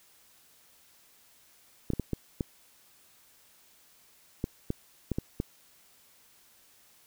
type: clicks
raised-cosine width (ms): 3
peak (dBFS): -16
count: 10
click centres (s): 1.903 / 1.935 / 1.997 / 2.133 / 2.408 / 4.441 / 4.704 / 5.117 / 5.185 / 5.401
effects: white hiss -61 dBFS RMS until 7.06 s